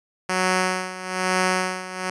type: tone with tremolo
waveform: 5% pulse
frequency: 185 Hz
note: F#3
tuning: in tune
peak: -7 dBFS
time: 0.29-2.1 s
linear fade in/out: 5 ms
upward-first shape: sine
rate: 1.1 Hz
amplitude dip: 80%
effects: resampled to 22050 Hz